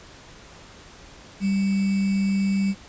sine tone with sample-and-hold, 196 Hz, G3, in tune, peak -19 dBFS, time 1.4-2.75 s, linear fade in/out 50 ms, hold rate 2450 Hz, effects pink hiss -46 dBFS RMS until 2.88 s + resampled to 16000 Hz

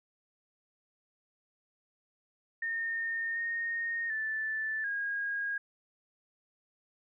sine tone with pitch steps, 1829 / 1850 / 1757 / 1634 Hz, A#6 / A#6 / A6 / G#6, -33 / -14 / -3 / -29 cents, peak -31 dBFS, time 2.62-5.58 s, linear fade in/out 5 ms, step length 740 ms, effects none

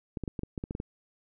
clicks, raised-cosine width 3 ms, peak -21 dBFS, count 10, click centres 0.172 / 0.237 / 0.278 / 0.392 / 0.434 / 0.578 / 0.639 / 0.709 / 0.751 / 0.801 s, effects none

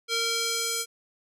square tone with band-pass filter sweep, 460.5 Hz, A#4, 21 cents flat, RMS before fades -28 dBFS, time 0.08-0.86 s, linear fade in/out 50 ms, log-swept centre 4100 to 7700 Hz, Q 1.1, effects none

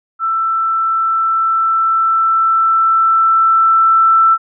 sine tone with level ramp, 1331 Hz, E6, 16 cents sharp, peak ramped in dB -13 to -6 dBFS, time 0.19-4.38 s, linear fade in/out 50 ms, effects none

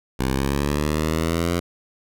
10% pulse linear sweep, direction up, 64.2 to 87.31 Hz, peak -12 dBFS, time 0.19-1.6 s, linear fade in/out 10 ms, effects none

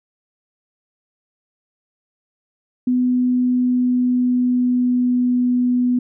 sine tone with pitch glide, 250 to 247.4 Hz, B3 to B3, +21 to +3 cents, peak -14 dBFS, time 2.87-5.99 s, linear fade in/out 5 ms, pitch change -18 cents, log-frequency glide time 2.98-5.43 s, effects none

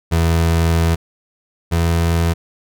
30% pulse tone pair in turn, 82.9 / 83.77 Hz, E2 / E2, +10 / +28 cents, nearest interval unison, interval 18 cents, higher second, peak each -10 / -11 dBFS, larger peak first, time 0.11-0.96 / 1.71-2.34 s, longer first, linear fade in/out 20 ms, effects none

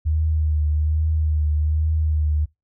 sine tone with vibrato, 77 Hz, D#2, 17 cents flat, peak -17 dBFS, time 0.05-2.46 s, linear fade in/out 20 ms, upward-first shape triangle, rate 1.2 Hz, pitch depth 43 cents each way, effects noise-tail reverb RT60 0.2 s tail -23 dB re dry

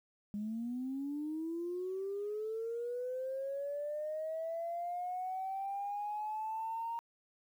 sine linear sweep, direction up, 202.8 to 932.3 Hz, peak -35 dBFS, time 0.34-6.99 s, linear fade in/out 0 ms, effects tanh soft clip ceiling -31 dBFS + 11-bit

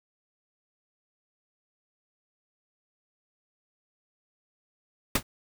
pink noise with exponential decay, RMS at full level -17 dBFS, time 5.15-5.23 s, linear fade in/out 5 ms, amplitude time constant 17 ms, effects none

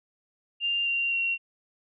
sine tone with pitch steps, 2794 / 2768 / 2743 Hz, F7 / F7 / F7, 0 / -16 / -32 cents, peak -24 dBFS, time 0.6-1.38 s, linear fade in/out 50 ms, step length 260 ms, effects none

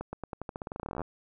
accelerating click train, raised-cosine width 1 ms, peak -22 dBFS, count 23, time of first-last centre 0.01-1.017 s, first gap 120 ms, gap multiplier 0.89, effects none

